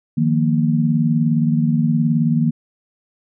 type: chord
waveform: sine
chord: Eb suspended second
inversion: none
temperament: equal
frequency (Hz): 155.56 / 174.61 / 233.1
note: Eb3 / F3 / Bb3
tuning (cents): 0 / 0 / 0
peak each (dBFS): -17 / -22 / -17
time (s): 0.17-2.51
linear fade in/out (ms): 10
effects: none